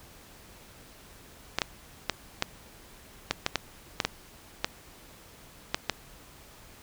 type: clicks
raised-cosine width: 0.2 ms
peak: -7 dBFS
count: 12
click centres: 1.586 / 1.618 / 2.097 / 2.424 / 3.31 / 3.464 / 3.557 / 4.002 / 4.05 / 4.645 / 5.745 / 5.897 s
effects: pink hiss -52 dBFS RMS until 6.82 s